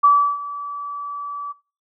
sine tone with ADSR envelope, 1152 Hz, D6, 34 cents flat, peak -8 dBFS, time 0.03-1.53 s, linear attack 15 ms, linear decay 330 ms, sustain -18 dB, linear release 19 ms, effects noise-tail reverb RT60 0.4 s tail -24 dB re dry

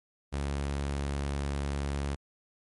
sawtooth tone, 70.4 Hz, C#2, 27 cents sharp, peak -26 dBFS, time 0.32-2.16 s, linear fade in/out 20 ms, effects MP3 48 kbps

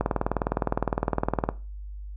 click train, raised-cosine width 1 ms, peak -9 dBFS, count 30, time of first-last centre 0.01-1.49 s, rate 19.6 Hz, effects noise-tail reverb RT60 0.3 s tail -17 dB re dry + added 50 Hz sine -35 dBFS peak until 2.16 s

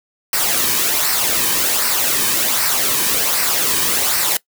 white noise with flanger, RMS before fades -17 dBFS, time 0.33-4.37 s, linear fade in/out 2 ms, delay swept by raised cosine 0.29 to 1.49 ms, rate 1.3 Hz, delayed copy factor -0.55, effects noise-tail reverb RT60 0.1 s tail -21 dB re dry

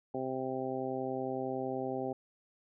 harmonic tone, 130.81 Hz, C3, in tune, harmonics 1 / 2 / 3 / 4 / 5 / 6, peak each -46 / -39 / -38 / -40 / -42 / -41 dBFS, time 0.14-2.13 s, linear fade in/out 5 ms, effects none

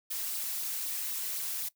blue noise with flanger, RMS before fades -35 dBFS, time 0.1-1.69 s, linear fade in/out 10 ms, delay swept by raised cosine 0.2 to 4.6 ms, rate 3.9 Hz, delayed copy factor +0.6, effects noise-tail reverb RT60 0.1 s tail -19 dB re dry

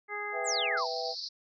harmonic tone, 414.2 Hz, G#4, 5 cents flat, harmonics 1 / 2 / 3 / 4 / 5, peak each -41 / -41 / -41 / -42 / -37 dBFS, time 0.08-0.81 s, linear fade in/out 50 ms
sine chord, E minor, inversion second, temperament equal, 493.9 / 659.3 / 784 Hz, B4 / E5 / G5, 0 / 0 / 0 cents, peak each -37 dBFS, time 0.32-1.15 s, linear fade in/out 50 ms
sine exponential sweep, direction down, 8500 to 782 Hz, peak -29 dBFS, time 0.44-0.88 s, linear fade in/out 50 ms
pink band-pass noise, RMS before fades -39 dBFS, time 0.77-1.29 s, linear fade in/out 10 ms, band 4200 to 5200 Hz, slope 96 dB/octave
effects none

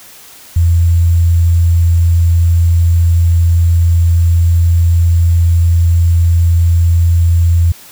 sine tone with sample-and-hold, 84.7 Hz, E2, 48 cents sharp, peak -6 dBFS, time 0.56-7.72 s, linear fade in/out 5 ms, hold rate 7350 Hz, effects white hiss -37 dBFS RMS until 7.91 s

